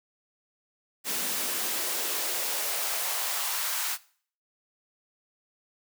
white noise with high-pass filter sweep, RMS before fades -30 dBFS, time 1.04-3.98 s, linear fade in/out 50 ms, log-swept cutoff 200 to 1100 Hz, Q 1.5, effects noise-tail reverb RT60 0.5 s tail -20 dB re dry

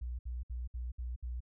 sine tone bursts, 60.8 Hz, B1, 26 cents flat, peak -36 dBFS, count 6, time 0.01-1.405 s, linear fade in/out 10 ms, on 180 ms, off 63 ms, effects none

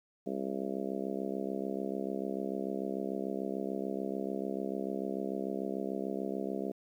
harmonic tone, 66.8 Hz, C2, 36 cents sharp, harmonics 3 / 4 / 5 / 6 / 7 / 8 / 9 / 10, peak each -39 / -40 / -41 / -39 / -44 / -45 / -46 / -44 dBFS, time 0.26-6.72 s, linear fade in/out 10 ms, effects 11-bit

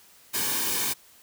white noise with comb filter, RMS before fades -27 dBFS, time 0.33-0.94 s, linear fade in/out 20 ms, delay 1.5 ms, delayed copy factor -0.65, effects white hiss -55 dBFS RMS until 1.22 s

